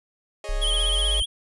sawtooth chord, Ab suspended fourth, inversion none, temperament equal with one note detuned, 415.3 / 552.4 / 622.3 Hz, Ab4 / Db5 / Eb5, 0 / -6 / 0 cents, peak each -35 / -35 / -32 dBFS, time 0.44-1.2 s, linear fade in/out 2 ms
sine linear sweep, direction up, 31.64 to 51.91 Hz, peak -22 dBFS, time 0.49-1.22 s, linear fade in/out 0 ms
square tone with vibrato, 3199 Hz, G7, 34 cents sharp, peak -23 dBFS, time 0.61-1.26 s, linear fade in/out 20 ms, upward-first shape sine, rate 16 Hz, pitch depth 76 cents each way
effects resampled to 24000 Hz

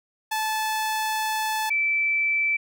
sawtooth / sine tone pair in turn, 870 / 2323 Hz, A5 / D7, -20 / -20 cents, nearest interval octave + perfect fourth, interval 1700 cents, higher second, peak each -20 dBFS, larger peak neither, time 0.31-1.7 / 1.7-2.57 s, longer first, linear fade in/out 10 ms, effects none

